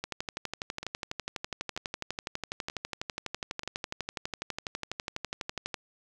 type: two click trains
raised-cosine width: 0.2 ms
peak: -21 / -16 dBFS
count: 4 / 70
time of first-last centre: 0.83-3.634 / 0.04-5.742 s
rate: 1.07 / 12.1 Hz
effects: none